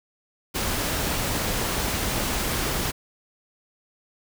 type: noise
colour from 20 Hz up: pink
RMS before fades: -26 dBFS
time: 0.54-2.92 s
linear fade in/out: 20 ms
effects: none